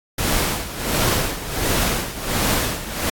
pink noise with tremolo, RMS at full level -19 dBFS, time 0.18-3.1 s, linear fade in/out 5 ms, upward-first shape sine, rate 1.4 Hz, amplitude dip 75%, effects AAC 64 kbps

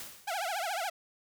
white noise with exponential decay, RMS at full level -41 dBFS, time 0-0.56 s, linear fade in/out 1 ms, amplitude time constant 120 ms
sawtooth tone with vibrato, 740 Hz, F#5, in tune, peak -28 dBFS, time 0.27-0.9 s, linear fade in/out 10 ms, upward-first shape triangle, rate 14 Hz, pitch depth 250 cents each way
effects none

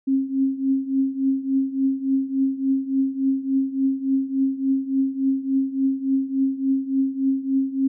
sine tone with tremolo, 268.7 Hz, C4, 46 cents sharp, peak -15 dBFS, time 0.07-7.88 s, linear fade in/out 10 ms, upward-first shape triangle, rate 3.5 Hz, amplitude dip 85%, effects none

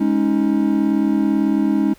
triangle chord, Ab suspended fourth, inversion none, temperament equal with one note detuned, 207.7 / 277.2 / 315.3 Hz, Ab3 / Db4 / Eb4, 0 / 0 / +23 cents, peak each -17 dBFS, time 0-1.94 s, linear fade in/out 10 ms, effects pink hiss -50 dBFS RMS until 1.98 s

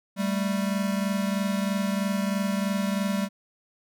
square tone pair together, 196 / 219.1 Hz, G3 / A3, 0 / -7 cents, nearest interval major second, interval 193 cents, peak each -26 / -31 dBFS, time 0.16-3.29 s, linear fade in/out 50 ms, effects none

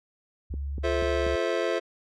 sine tone with pitch glide, 70 to 69.08 Hz, C#2 to C#2, +18 to -5 cents, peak -29 dBFS, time 0.5-1.36 s, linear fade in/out 10 ms, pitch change -23 cents, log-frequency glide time 1.11-1.19 s
click train, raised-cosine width 3 ms, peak -24 dBFS, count 4, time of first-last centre 0.54-1.266 s, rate 4.13 Hz
square chord, F major seventh, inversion none, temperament just, 349.2 / 436.5 / 523.8 / 654.8 Hz, F4 / A4 / C5 / E5, 0 / -14 / +2 / -12 cents, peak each -31 dBFS, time 0.83-1.8 s, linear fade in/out 20 ms
effects low-pass 4000 Hz 12 dB/octave

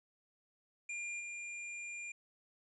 square tone with level steps, 2400 Hz, D7, 37 cents sharp, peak -40 / -43 dBFS, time 0.89-2.12 s, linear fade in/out 5 ms, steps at 1.19 s, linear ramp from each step 20 ms, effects resampled to 22050 Hz

